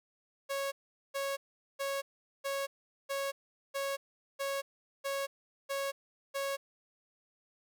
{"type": "tone bursts", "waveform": "sawtooth", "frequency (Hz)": 552, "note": "C#5", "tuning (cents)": -7, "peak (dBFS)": -29, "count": 10, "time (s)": [0.49, 6.57], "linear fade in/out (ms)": 20, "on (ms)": 230, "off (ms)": 420, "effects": []}